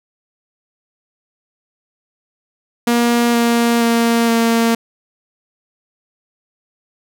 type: tone with pitch steps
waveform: sawtooth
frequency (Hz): 237.3 / 234.8 / 232.4 / 230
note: A#3 / A#3 / A#3 / A#3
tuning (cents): +31 / +13 / -5 / -23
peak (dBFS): -8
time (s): 2.87-4.75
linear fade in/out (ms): 5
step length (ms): 470
effects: none